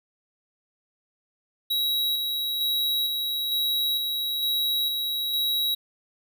square tone with tremolo, 3862 Hz, B7, 39 cents flat, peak -23 dBFS, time 1.7-5.75 s, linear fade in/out 10 ms, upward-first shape square, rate 1.1 Hz, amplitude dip 30%, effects none

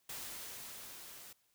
white noise with level ramp, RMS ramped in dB -44 to -53 dBFS, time 0.09-1.33 s, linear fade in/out 5 ms, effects white hiss -75 dBFS RMS until 1.54 s

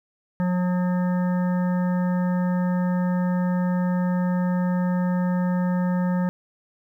harmonic tone, 180 Hz, F#3, 47 cents flat, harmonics 1 / 3 / 5 / 7 / 9 / 10, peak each -20 / -32 / -34 / -40 / -42 / -43 dBFS, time 0.4-6.29 s, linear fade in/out 0 ms, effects 10-bit

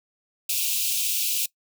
white high-pass noise, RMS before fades -25 dBFS, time 0.49-1.46 s, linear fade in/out 5 ms, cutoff 2400 Hz, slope 96 dB/octave, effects noise-tail reverb RT60 0.1 s tail -21 dB re dry

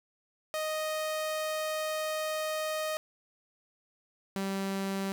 sawtooth tone pair in turn, 622.3 / 194.6 Hz, D#5 / G3, 0 / -12 cents, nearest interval octave + minor sixth, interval 2012 cents, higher first, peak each -27 dBFS, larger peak neither, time 0.54-2.97 / 4.36-5.12 s, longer first, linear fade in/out 0 ms, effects 9-bit

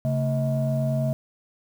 sine tone cluster, 136.5 / 225.1 / 636 Hz, C#3 / A3 / D#5, -26 / +40 / +38 cents, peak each -22 / -28 / -27 dBFS, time 0.05-1.13 s, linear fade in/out 0 ms, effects tanh soft clip ceiling -15 dBFS + 8-bit

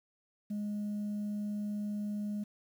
sine tone, 207.6 Hz, G#3, in tune, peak -31 dBFS, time 0.5-2.44 s, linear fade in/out 10 ms, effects tanh soft clip ceiling -32 dBFS + 10-bit

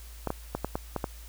clicks, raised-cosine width 1 ms, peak -15 dBFS, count 7, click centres 0.273 / 0.304 / 0.55 / 0.646 / 0.755 / 0.963 / 1.042 s, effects added 56 Hz sine -43 dBFS peak until 1.28 s + white hiss -52 dBFS RMS until 1.28 s

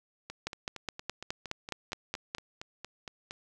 two click trains, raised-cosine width 0.2 ms, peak -23 / -16 dBFS, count 14 / 10, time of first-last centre 0.3-3.309 / 0.47-2.349 s, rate 4.32 / 4.79 Hz, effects none

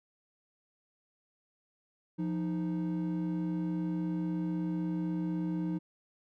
triangle tone pair together, 174.61 / 311.1 Hz, F3 / D#4, 0 / 0 cents, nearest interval minor seventh, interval 1000 cents, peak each -30 / -32 dBFS, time 2.18-5.79 s, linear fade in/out 20 ms, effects tanh soft clip ceiling -22 dBFS

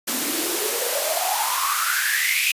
white noise with high-pass filter sweep, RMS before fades -22 dBFS, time 0.07-2.52 s, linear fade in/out 10 ms, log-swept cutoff 230 to 2600 Hz, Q 9.9, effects resampled to 32000 Hz

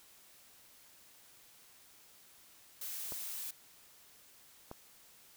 blue noise, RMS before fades -42 dBFS, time 2.81-3.51 s, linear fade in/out 5 ms
clicks, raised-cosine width 1 ms, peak -30 dBFS, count 2, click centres 3.122 / 4.714 s
effects white hiss -61 dBFS RMS until 5.36 s

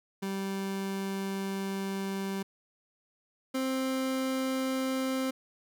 30% pulse tone pair in turn, 194.6 / 262.7 Hz, G3 / C4, -12 / +7 cents, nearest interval perfect fourth, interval 519 cents, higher second, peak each -29 / -26 dBFS, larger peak second, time 0.22-2.43 / 3.54-5.31 s, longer first, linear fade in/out 10 ms, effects none

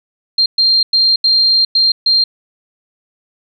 sine tone bursts at uneven times, 4186 Hz, C8, in tune, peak -8 dBFS, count 6, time 0.38-0.46 / 0.58-0.83 / 0.93-1.16 / 1.24-1.65 / 1.75-1.92 / 2.06-2.24 s, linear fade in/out 5 ms, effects none

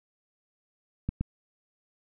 clicks, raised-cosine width 5 ms, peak -16 dBFS, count 2, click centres 1.09 / 1.21 s, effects none

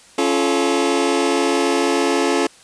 sawtooth chord, Db augmented, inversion none, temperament just, 277.2 / 346.5 / 433.1 Hz, Db4 / F4 / A4, 0 / -14 / -27 cents, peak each -16 dBFS, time 0.18-2.47 s, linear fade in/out 5 ms, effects white hiss -47 dBFS RMS until 2.63 s + resampled to 22050 Hz

